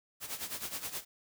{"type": "noise with tremolo", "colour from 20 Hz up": "white", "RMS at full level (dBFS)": -37, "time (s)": [0.2, 1.05], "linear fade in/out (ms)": 50, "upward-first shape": "sine", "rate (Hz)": 9.5, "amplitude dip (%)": 75, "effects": []}